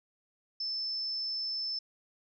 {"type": "tone", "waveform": "sine", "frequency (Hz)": 5274, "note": "E8", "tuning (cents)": 0, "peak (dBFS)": -32, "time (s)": [0.6, 1.79], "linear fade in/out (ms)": 5, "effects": []}